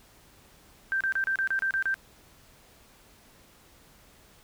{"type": "tone bursts", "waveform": "sine", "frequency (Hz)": 1568, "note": "G6", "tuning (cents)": 0, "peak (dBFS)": -24, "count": 9, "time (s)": [0.92, 1.942], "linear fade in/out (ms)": 0, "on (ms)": 86, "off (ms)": 31, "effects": ["pink hiss -57 dBFS RMS until 4.43 s"]}